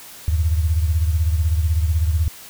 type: beating tone pair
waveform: sine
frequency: 78 / 94 Hz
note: D#2 / F#2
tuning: +5 / +28 cents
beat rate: 16 Hz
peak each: -16 / -23 dBFS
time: 0.28-2.28 s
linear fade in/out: 0 ms
effects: white hiss -40 dBFS RMS until 2.49 s